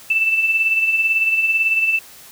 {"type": "tone with tremolo", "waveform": "sine", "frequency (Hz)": 2651, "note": "E7", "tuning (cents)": 9, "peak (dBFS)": -12, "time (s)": [0.1, 1.99], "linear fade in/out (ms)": 5, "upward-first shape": "sine", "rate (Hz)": 18, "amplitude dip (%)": 50, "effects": ["white hiss -42 dBFS RMS until 2.31 s"]}